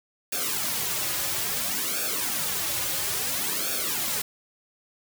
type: noise with flanger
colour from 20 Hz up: white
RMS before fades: -28 dBFS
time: 0.32-4.22 s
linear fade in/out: 5 ms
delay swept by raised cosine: 0.99 to 4.49 ms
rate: 0.59 Hz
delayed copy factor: -0.95
effects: none